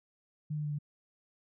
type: tone with pitch steps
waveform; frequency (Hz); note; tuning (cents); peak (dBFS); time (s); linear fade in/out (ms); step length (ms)
sine; 151.6 / 149.95 / 148.31 / 146.69; D#3 / D3 / D3 / D3; -45 / +36 / +17 / -2; -32; 0.5-0.788; 10; 72
effects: none